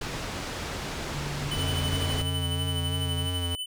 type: low-pass noise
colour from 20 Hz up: pink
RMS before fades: -34 dBFS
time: 0.01-2.22 s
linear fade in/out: 5 ms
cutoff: 6400 Hz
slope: 12 dB/octave
type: tone with pitch glide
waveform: triangle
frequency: 143.7 to 141.23 Hz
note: D3 to C#3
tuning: -37 to +33 cents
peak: -31 dBFS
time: 1.11-3.3 s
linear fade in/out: 50 ms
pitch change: -30 cents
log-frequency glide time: 2.95-3.04 s
type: tone with tremolo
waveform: square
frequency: 3005 Hz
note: F#7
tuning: 26 cents sharp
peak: -30 dBFS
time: 1.51-3.66 s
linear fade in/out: 5 ms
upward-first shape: sine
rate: 12 Hz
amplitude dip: 60%
type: tone with vibrato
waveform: square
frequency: 88.4 Hz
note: F2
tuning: 22 cents sharp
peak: -29 dBFS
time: 1.57-3.55 s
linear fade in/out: 0 ms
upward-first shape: sine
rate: 3 Hz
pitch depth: 34 cents each way
effects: none